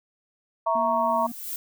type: chord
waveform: sine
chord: A# diminished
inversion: second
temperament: equal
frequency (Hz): 659.3 / 932.3 / 1108.7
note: E5 / A#5 / C#6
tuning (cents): 0 / 0 / 0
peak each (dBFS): -25 / -24 / -26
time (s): 0.66-1.27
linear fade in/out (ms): 10
type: noise with exponential growth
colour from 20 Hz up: violet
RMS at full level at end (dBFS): -30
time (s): 0.73-1.56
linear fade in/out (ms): 1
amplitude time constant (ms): 180
type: tone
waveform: triangle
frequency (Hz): 235.8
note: A#3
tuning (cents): +20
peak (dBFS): -30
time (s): 0.75-1.32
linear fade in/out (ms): 5
effects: none